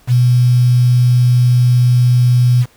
sine tone with quantisation, 123.47 Hz, B2, in tune, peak -7 dBFS, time 0.07-2.66 s, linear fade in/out 50 ms, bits 5, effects pink hiss -50 dBFS RMS until 2.76 s

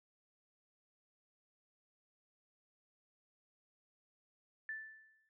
sine tone with exponential decay, 1760 Hz, A6, in tune, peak -38 dBFS, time 4.69-5.29 s, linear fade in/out 1 ms, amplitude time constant 130 ms, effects none

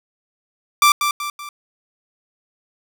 sawtooth tone with echo, 1174.7 Hz, D6, in tune, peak -6 dBFS, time 0.82-0.92 s, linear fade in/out 2 ms, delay 190 ms, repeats 3, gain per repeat -7 dB, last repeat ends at 1.49 s, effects none

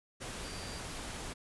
sine tone in noise, 4699 Hz, D8, in tune, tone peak -50 dBFS, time 0.43-0.8 s, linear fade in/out 20 ms, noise pink, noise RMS -42 dBFS, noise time 0.2-1.34 s, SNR -11 dB, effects resampled to 24000 Hz

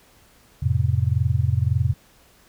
sine chord, F major, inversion none, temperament just, 87.31 / 109.13 / 130.96 Hz, F2 / A2 / C3, 0 / -14 / +2 cents, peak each -22 dBFS, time 0.62-1.94 s, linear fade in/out 10 ms, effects pink hiss -55 dBFS RMS until 2.48 s

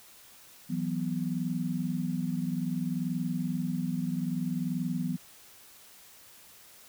sine chord, E suspended second, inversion none, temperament just, 164.81 / 185.42 / 247.2 Hz, E3 / F#3 / B3, 0 / +4 / +2 cents, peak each -33 dBFS, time 0.69-5.17 s, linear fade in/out 20 ms, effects white hiss -54 dBFS RMS until 6.88 s

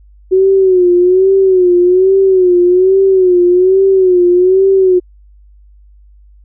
sine tone with vibrato, 370 Hz, F#4, in tune, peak -5 dBFS, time 0.31-5 s, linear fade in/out 20 ms, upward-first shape sine, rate 1.2 Hz, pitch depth 82 cents each way, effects added 50 Hz sine -39 dBFS peak until 6.44 s

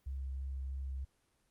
sine tone with vibrato, 66.9 Hz, C2, 39 cents sharp, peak -37 dBFS, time 0.06-1.05 s, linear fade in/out 10 ms, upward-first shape sine, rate 3.1 Hz, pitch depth 12 cents each way, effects pink hiss -75 dBFS RMS until 1.5 s + Opus 24 kbps

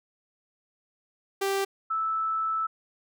sawtooth / sine tone pair in turn, 392 / 1313.6 Hz, G4 / E6, 0 / -6 cents, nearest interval octave + major sixth, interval 2094 cents, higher second, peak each -21 / -25 dBFS, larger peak first, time 1.41-1.65 / 1.9-2.67 s, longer second, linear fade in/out 10 ms, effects none

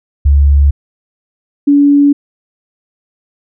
sine tone pair in turn, 70.9 / 285.7 Hz, C#2 / D4, +40 / -48 cents, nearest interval 2 octaves, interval 2412 cents, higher second, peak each -4 dBFS, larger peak neither, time 0.25-0.71 / 1.67-2.13 s, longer neither, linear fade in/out 10 ms, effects none

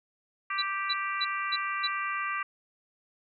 harmonic tone, 392 Hz, G4, in tune, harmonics 3 / 4 / 5 / 6 / 7, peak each -32 / -37 / -36 / -38 / -41 dBFS, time 0.5-2.43 s, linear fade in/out 5 ms
sine tone bursts, 3968 Hz, B7, 7 cents sharp, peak -26 dBFS, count 5, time 0.58-1.875 s, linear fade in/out 10 ms, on 43 ms, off 270 ms
effects none

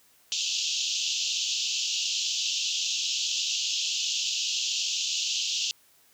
pink band-pass noise, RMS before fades -29 dBFS, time 0.32-5.71 s, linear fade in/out 0 ms, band 2700 to 7100 Hz, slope 96 dB/octave, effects white hiss -61 dBFS RMS until 6.13 s + high-pass 60 Hz 12 dB/octave

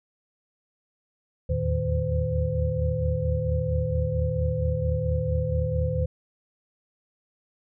sine tone cluster, 77.3 / 81.7 / 111.7 / 153.1 / 512 Hz, D#2 / E2 / A2 / D#3 / C5, -11 / -15 / +27 / -28 / -38 cents, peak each -29 dBFS, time 1.49-6.06 s, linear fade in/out 10 ms, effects none

